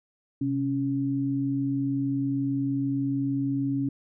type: tone pair together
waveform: sine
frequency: 130.75 / 277.2 Hz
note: C3 / C#4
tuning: -1 / 0 cents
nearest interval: octave + minor second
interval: 1301 cents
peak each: -30 / -25 dBFS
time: 0.41-3.89 s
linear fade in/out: 5 ms
effects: none

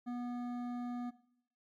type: tone with hard clipping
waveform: sine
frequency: 243.6 Hz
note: B3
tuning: 24 cents flat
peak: -39 dBFS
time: 0.06-1.11 s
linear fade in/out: 20 ms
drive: 11 dB
effects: noise-tail reverb RT60 0.7 s tail -17 dB re dry + MP3 64 kbps

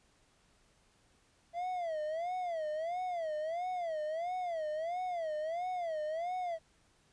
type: tone with vibrato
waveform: triangle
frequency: 669 Hz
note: E5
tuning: 25 cents sharp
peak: -32 dBFS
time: 1.53-6.59 s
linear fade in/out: 50 ms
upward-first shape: sine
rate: 1.5 Hz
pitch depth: 170 cents each way
effects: pink hiss -69 dBFS RMS until 7.12 s + resampled to 22050 Hz

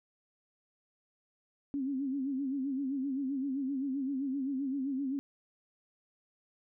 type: tone with vibrato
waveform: sine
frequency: 271.2 Hz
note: C#4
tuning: 38 cents flat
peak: -31 dBFS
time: 1.74-5.19 s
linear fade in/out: 0 ms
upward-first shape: sine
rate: 7.7 Hz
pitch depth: 91 cents each way
effects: none

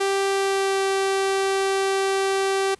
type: tone with pitch glide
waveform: sawtooth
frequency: 392 to 388.4 Hz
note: G4 to G4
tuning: 0 to -16 cents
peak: -16 dBFS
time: 0-2.75 s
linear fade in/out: 10 ms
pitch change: -16 cents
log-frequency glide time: 0.28-0.82 s
effects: pink hiss -55 dBFS RMS until 2.79 s + resampled to 24000 Hz

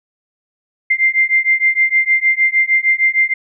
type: beating tone pair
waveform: sine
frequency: 2091 / 2097.5 Hz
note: C7 / C7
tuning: -2 / +4 cents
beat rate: 6.5 Hz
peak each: -14 dBFS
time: 0.9-3.34 s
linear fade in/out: 10 ms
effects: none

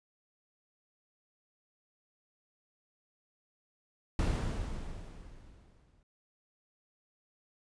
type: noise with exponential decay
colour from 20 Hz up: brown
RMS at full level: -27 dBFS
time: 4.19-6.03 s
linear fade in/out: 2 ms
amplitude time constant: 400 ms
effects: resampled to 22050 Hz

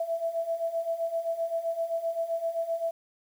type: beating tone pair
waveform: sine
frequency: 659.3 / 667 Hz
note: E5 / E5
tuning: 0 / +20 cents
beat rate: 7.7 Hz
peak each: -33 / -29 dBFS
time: 0-2.91 s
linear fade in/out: 5 ms
effects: 9-bit

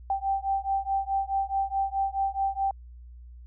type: beating tone pair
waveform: sine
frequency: 780 / 784.7 Hz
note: G5 / G5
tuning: -9 / +2 cents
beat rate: 4.7 Hz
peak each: -28 / -28 dBFS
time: 0.1-2.71 s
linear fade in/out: 2 ms
effects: added 60 Hz sine -43 dBFS peak until 3.46 s

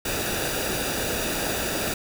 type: noise with comb filter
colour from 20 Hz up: pink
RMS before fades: -27 dBFS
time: 0.05-1.94 s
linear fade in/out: 5 ms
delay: 0.94 ms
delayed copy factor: -0.6
effects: none

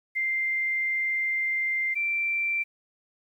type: tone pair in turn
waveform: sine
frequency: 2093 / 2349 Hz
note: C7 / D7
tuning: 0 / 0 cents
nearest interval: major second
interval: 200 cents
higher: second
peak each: -24 dBFS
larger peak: neither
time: 0.15-1.95 / 1.95-2.64 s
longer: first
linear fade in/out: 20 ms
effects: 10-bit

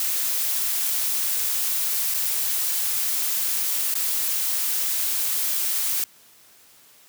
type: noise with dropouts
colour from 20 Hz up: blue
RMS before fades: -24 dBFS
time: 0-6.04 s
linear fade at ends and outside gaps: 1 ms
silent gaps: 2.14-2.144 / 3.941-3.953 s
effects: white hiss -53 dBFS RMS until 7.08 s + high-pass 80 Hz 12 dB/octave

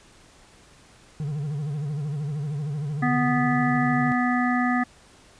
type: tone with vibrato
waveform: triangle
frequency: 146.83 Hz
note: D3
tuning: in tune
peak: -24 dBFS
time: 1.2-4.12 s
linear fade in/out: 0 ms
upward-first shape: sine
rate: 13 Hz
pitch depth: 110 cents each way
type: harmonic tone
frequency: 246.9 Hz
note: B3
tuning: in tune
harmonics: 1 / 3 / 5 / 7 / 8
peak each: -22 / -27 / -29 / -30 / -31 dBFS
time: 3.02-4.84 s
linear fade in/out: 10 ms
effects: pink hiss -53 dBFS RMS until 5.39 s + resampled to 22050 Hz

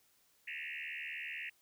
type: tone with frequency modulation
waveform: sine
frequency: 2296 Hz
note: D7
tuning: 40 cents flat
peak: -40 dBFS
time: 0.47-1.5 s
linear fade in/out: 10 ms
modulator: 76 Hz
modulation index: 6.6
effects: white hiss -71 dBFS RMS until 1.61 s

